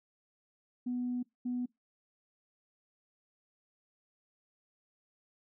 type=tone bursts at uneven times; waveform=sine; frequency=246.9 Hz; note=B3; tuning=in tune; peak=-31 dBFS; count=2; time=0.86-1.23 / 1.45-1.66 s; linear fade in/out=10 ms; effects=noise-tail reverb RT60 0.2 s tail -24 dB re dry + tanh soft clip ceiling -27 dBFS